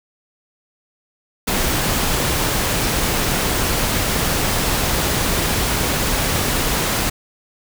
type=noise; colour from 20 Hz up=pink; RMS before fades=-19 dBFS; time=1.47-7.1 s; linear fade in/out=10 ms; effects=none